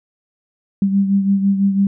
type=beating tone pair; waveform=sine; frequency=196.3 / 202.3 Hz; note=G3 / G#3; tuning=+3 / -45 cents; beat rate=6 Hz; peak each=-13 / -21 dBFS; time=0.82-1.87 s; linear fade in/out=2 ms; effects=none